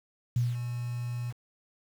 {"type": "tone with ADSR envelope", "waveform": "sine", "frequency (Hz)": 121, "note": "B2", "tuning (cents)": -35, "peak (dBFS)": -22, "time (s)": [0.36, 1.33], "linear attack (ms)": 4, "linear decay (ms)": 190, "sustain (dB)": -9, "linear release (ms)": 30, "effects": ["8-bit"]}